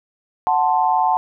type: chord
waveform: sine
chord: F# diminished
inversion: none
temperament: equal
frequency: 740 / 880 / 1046.5 Hz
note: F#5 / A5 / C6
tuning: 0 / 0 / 0 cents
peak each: -18 / -17 / -22 dBFS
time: 0.47-1.17 s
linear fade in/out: 0 ms
effects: none